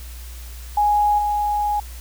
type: tone with level steps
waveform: sine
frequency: 830.6 Hz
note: G#5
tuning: in tune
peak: -14 / -18 dBFS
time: 0.77-1.8 s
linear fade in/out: 5 ms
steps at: 1.18 s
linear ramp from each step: 10 ms
effects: added 60 Hz sine -33 dBFS peak until 2 s + white hiss -43 dBFS RMS until 2 s